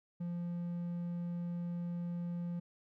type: tone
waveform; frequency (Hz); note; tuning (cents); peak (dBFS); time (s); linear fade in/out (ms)
triangle; 173.4; F3; -12; -34; 0.2-2.6; 10
effects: none